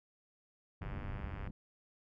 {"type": "low-pass noise", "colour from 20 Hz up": "white", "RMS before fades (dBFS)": -42, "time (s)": [0.81, 1.51], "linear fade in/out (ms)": 5, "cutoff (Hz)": 100, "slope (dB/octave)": 12}
{"type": "click train", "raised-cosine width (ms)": 0.5, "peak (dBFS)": -34, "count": 66, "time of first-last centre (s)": [0.82, 1.474], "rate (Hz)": 99.4}
{"effects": []}